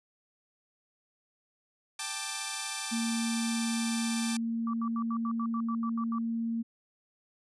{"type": "chord", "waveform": "5% pulse", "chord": "G suspended second", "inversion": "none", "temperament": "equal with one note detuned", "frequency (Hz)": [784, 880, 1184.2], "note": ["G5", "A5", "D6"], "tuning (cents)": [0, 0, 14], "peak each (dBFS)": [-28, -26, -25], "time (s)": [1.99, 4.37], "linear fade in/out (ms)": 5}
{"type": "tone", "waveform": "sine", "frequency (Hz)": 229.4, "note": "A#3", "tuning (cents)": -28, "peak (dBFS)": -29, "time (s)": [2.91, 6.63], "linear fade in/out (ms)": 20}
{"type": "tone bursts", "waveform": "sine", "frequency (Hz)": 1158, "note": "D6", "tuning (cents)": -25, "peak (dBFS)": -35, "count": 11, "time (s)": [4.67, 6.184], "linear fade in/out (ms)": 2, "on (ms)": 64, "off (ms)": 81}
{"effects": ["resampled to 24000 Hz"]}